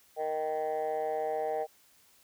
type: chord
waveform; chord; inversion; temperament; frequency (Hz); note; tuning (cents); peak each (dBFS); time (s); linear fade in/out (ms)
sine; Eb major; second; just; 466.7 / 622.3 / 777.8; Bb4 / Eb5 / G5; +2 / 0 / -14; -32; 0.16-1.67; 50
effects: tanh soft clip ceiling -25 dBFS + white hiss -63 dBFS RMS until 2.23 s